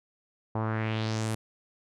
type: tone with low-pass filter sweep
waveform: sawtooth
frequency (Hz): 110.3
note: A2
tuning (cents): +5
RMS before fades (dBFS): -30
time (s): 0.55-1.35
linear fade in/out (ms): 5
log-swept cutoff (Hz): 880 to 11000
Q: 2.6
effects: none